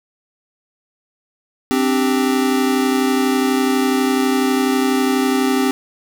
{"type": "chord", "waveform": "square", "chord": "C suspended second", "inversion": "none", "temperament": "equal", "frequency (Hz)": [261.6, 293.7, 392], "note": ["C4", "D4", "G4"], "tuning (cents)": [0, 0, 0], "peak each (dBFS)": [-17, -23, -21], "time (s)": [1.71, 5.71], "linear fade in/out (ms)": 0, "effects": []}